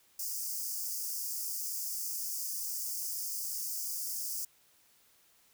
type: high-pass noise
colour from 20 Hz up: white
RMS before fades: -37 dBFS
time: 0.19-4.45 s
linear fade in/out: 5 ms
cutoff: 4800 Hz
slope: 96 dB/octave
effects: white hiss -66 dBFS RMS until 5.53 s